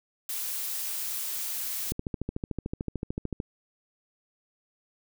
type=noise; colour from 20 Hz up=blue; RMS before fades=-33 dBFS; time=0.29-1.92 s; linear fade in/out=2 ms
type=click train; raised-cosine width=3 ms; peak=-18 dBFS; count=21; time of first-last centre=1.92-3.401 s; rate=13.5 Hz
effects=none